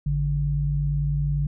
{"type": "tone pair together", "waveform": "sine", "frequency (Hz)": [54.29, 145.1], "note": ["A1", "D3"], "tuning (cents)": [-22, -21], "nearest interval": "octave + perfect fourth", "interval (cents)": 1701, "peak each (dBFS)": [-26, -22], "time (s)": [0.06, 1.47], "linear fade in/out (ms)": 5, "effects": []}